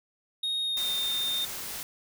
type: tone with pitch glide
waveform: triangle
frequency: 3729 to 3640 Hz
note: A#7 to A#7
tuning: 0 to -42 cents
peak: -26 dBFS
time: 0.43-1.45 s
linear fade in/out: 5 ms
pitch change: -42 cents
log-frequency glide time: 0.63-0.92 s
type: noise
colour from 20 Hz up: white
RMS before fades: -37 dBFS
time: 0.77-1.83 s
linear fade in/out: 0 ms
effects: none